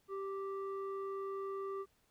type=tone with low-pass filter; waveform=square; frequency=390.8 Hz; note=G4; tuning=5 cents flat; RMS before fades=-41 dBFS; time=0.08-1.86 s; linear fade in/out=50 ms; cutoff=990 Hz; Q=3.1; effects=pink hiss -74 dBFS RMS until 2.1 s